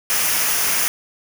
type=noise with comb filter; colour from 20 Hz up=white; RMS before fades=-19 dBFS; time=0.1-0.88 s; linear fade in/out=0 ms; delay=0.25 ms; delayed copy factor=-0.5; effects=none